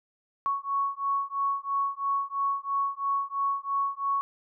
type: beating tone pair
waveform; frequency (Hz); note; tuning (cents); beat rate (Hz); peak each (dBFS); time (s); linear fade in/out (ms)
sine; 1108.7 / 1111.7; C#6 / C#6; 0 / +5; 3; -29; 0.46-4.21; 0
effects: none